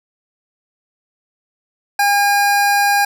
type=tone; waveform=25% pulse; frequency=810 Hz; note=G#5; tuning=43 cents flat; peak=-8 dBFS; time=1.99-3.05 s; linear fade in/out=5 ms; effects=none